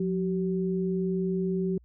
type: tone pair together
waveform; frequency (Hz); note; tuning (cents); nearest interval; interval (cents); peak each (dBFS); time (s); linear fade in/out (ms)
sine; 180 / 381.7; F#3 / G4; -47 / -46; octave + minor second; 1301; -27 / -29; 0-1.78; 5
effects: added 60 Hz sine -54 dBFS peak until 1.84 s